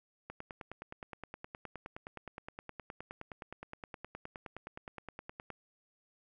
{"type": "click train", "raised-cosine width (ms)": 0.5, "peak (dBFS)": -28, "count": 51, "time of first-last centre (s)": [0.3, 5.503], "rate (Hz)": 9.61, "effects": []}